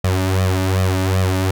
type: tone with flanger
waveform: sawtooth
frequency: 94 Hz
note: F#2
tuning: 28 cents sharp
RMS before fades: -17 dBFS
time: 0.04-1.51 s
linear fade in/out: 5 ms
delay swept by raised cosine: 1.6 to 3.4 ms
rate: 2.6 Hz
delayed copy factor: +1
effects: none